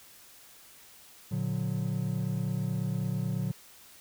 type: chord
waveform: triangle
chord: Bb augmented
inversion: none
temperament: just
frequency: 116.54 / 145.68 / 182.1 Hz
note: Bb2 / D3 / F#3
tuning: 0 / -14 / -27 cents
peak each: -31 dBFS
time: 1.31-3.52 s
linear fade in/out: 10 ms
effects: white hiss -54 dBFS RMS until 4 s